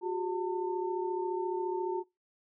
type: tone cluster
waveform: sine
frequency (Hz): 361.7 / 396.1 / 899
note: F#4 / G4 / A5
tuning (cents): -39 / +18 / +37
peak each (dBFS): -32 / -38 / -36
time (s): 0.01-2.04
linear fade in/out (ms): 50
effects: noise-tail reverb RT60 0.2 s tail -21 dB re dry